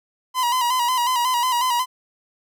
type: tone with vibrato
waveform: 45% pulse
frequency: 987.8 Hz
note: B5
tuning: in tune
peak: -18 dBFS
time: 0.34-1.86 s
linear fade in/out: 50 ms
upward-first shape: square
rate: 5.5 Hz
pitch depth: 55 cents each way
effects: none